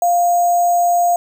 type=tone with sample-and-hold; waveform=sine; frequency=698.5 Hz; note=F5; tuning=in tune; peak=-11 dBFS; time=0.02-1.16 s; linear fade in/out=2 ms; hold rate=7350 Hz; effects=none